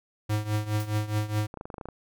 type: tone with tremolo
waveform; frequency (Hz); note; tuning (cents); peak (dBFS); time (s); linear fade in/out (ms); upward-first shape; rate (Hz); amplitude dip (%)
square; 106.1; G#2; +38; -23; 0.29-1.47; 10; triangle; 4.8; 85
type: noise with exponential decay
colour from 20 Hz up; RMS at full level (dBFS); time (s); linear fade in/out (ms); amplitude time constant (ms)
white; -39; 0.8-0.95; 0; 31
type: clicks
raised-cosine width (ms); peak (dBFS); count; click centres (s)
1; -24; 10; 1.541 / 1.573 / 1.611 / 1.655 / 1.702 / 1.742 / 1.782 / 1.812 / 1.856 / 1.887
effects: none